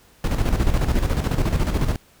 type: noise with tremolo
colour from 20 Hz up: brown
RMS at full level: -18 dBFS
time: 0.24-1.96 s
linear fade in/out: 2 ms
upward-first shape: square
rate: 14 Hz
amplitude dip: 55%
effects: pink hiss -54 dBFS RMS until 2.2 s